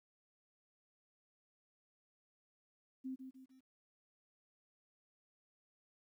sine tone with echo, 261.4 Hz, C4, 1 cent flat, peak -40 dBFS, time 3.04-3.16 s, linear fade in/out 20 ms, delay 150 ms, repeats 3, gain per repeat -7 dB, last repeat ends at 3.61 s, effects 13-bit

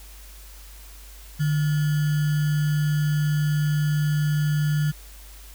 sine tone with sample-and-hold, 150 Hz, D3, 37 cents sharp, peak -19 dBFS, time 1.39-4.92 s, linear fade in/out 20 ms, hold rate 1575 Hz, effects added 50 Hz sine -42 dBFS peak until 5.54 s + white hiss -48 dBFS RMS until 5.54 s

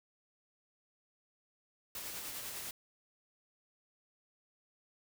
white noise with tremolo, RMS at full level -42 dBFS, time 1.95-2.71 s, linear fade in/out 2 ms, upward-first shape sine, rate 10 Hz, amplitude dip 30%, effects none

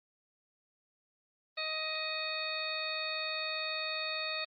harmonic tone with a mistuned harmonic, 627 Hz, D#5, 13 cents sharp, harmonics 1 / 2 / 3 / 4 / 6 / 7, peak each -42 / -43 / -43 / -39 / -41 / -40 dBFS, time 1.57-4.45 s, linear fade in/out 10 ms, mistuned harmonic 6, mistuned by -26 cents, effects Opus 32 kbps

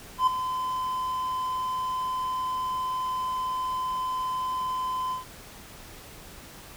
triangle tone with ADSR envelope, 1022 Hz, C6, 41 cents flat, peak -14 dBFS, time 0.18-5.25 s, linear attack 91 ms, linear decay 6 ms, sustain -11 dB, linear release 130 ms, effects pink hiss -46 dBFS RMS until 6.76 s

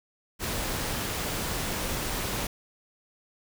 pink noise with ADSR envelope, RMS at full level -29 dBFS, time 0.39-2.47 s, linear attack 54 ms, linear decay 3 ms, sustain -2 dB, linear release 4 ms, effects none

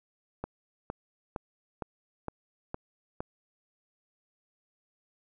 click train, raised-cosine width 1 ms, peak -20 dBFS, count 7, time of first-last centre 0.44-3.205 s, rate 2.17 Hz, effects none

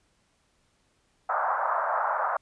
white band-pass noise, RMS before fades -27 dBFS, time 1.29-2.37 s, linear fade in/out 5 ms, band 610 to 1400 Hz, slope 48 dB/octave, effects pink hiss -69 dBFS RMS until 2.41 s + resampled to 22050 Hz

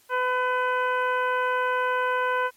harmonic tone, 503 Hz, B4, 32 cents sharp, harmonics 1 / 2 / 3 / 4 / 5 / 6, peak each -27 / -25 / -27 / -39 / -38 / -43 dBFS, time 0.09-2.51 s, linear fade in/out 50 ms, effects white hiss -59 dBFS RMS until 2.56 s + MP3 64 kbps

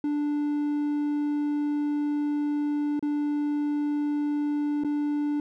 triangle tone with dropouts, 293.7 Hz, D4, in tune, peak -22 dBFS, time 0.04-5.4 s, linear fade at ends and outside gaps 2 ms, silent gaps 2.994-3.026 / 4.837-4.846 s, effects none

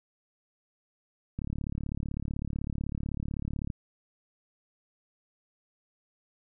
click train, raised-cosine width 5 ms, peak -21 dBFS, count 84, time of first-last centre 1.39-3.702 s, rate 35.9 Hz, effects none

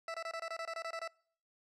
20% pulse tone bursts, 660 Hz, E5, 2 cents sharp, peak -33 dBFS, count 12, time 0.08-1.077 s, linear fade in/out 2 ms, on 62 ms, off 23 ms, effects noise-tail reverb RT60 0.6 s tail -26 dB re dry + low-pass 6000 Hz 12 dB/octave

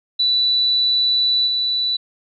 sine tone with level steps, 3964 Hz, B7, 6 cents sharp, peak -14 / -17 dBFS, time 0.19-1.97 s, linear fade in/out 10 ms, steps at 1.46 s, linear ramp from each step 20 ms, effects none

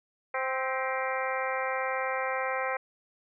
harmonic tone with a mistuned harmonic, 261.6 Hz, C4, in tune, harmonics 2 / 3 / 4 / 5 / 6 / 7 / 8 / 9, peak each -33 / -35 / -36 / -37 / -38 / -38 / -39 / -40 dBFS, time 0.34-2.77 s, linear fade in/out 5 ms, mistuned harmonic 7, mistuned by +63 cents, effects none

